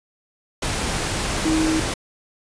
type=tone in noise; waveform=sine; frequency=316.7 Hz; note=D#4; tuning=31 cents sharp; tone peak=-18 dBFS; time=1.45-1.8 s; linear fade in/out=5 ms; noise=pink; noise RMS=-24 dBFS; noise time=0.62-1.94 s; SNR=+3 dB; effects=resampled to 22050 Hz